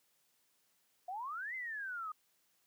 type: exponential two-way sweep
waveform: sine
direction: up then down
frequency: 698.5 to 2093 to 1222 Hz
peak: -39 dBFS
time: 1.08-2.12 s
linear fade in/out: 5 ms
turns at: 1.55 s
effects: white hiss -75 dBFS RMS until 2.66 s + high-pass 100 Hz 12 dB/octave